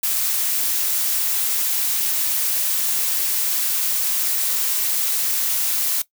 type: noise with amplitude modulation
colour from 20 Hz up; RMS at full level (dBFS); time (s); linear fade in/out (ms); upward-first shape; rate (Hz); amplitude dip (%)
blue; -19; 0.03-6.02; 5; sine; 245; 40
effects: noise-tail reverb RT60 0.1 s tail -18 dB re dry